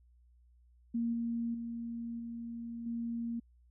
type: tone with level steps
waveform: sine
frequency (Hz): 233.1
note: A#3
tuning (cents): 0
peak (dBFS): -30 / -32 / -37 / -39 / -34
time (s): 0.94-3.4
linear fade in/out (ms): 10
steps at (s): 1.13 / 1.54 / 2.19 / 2.86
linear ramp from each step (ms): 5
effects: added 60 Hz sine -61 dBFS peak until 3.7 s